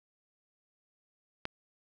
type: click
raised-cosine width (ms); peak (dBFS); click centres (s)
0.3; -18; 1.454
effects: none